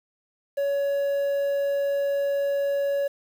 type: tone with quantisation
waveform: triangle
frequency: 562 Hz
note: C#5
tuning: 24 cents sharp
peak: -20 dBFS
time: 0.57-3.08 s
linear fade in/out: 10 ms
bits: 8
effects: none